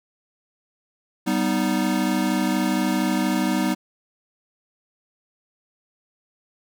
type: chord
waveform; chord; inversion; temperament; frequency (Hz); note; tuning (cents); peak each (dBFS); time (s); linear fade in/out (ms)
square; G augmented; none; equal with one note detuned; 194.08 / 246.9 / 311.1; G3 / B3 / D#4; -17 / 0 / 0; -25; 1.26-3.75; 20
effects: none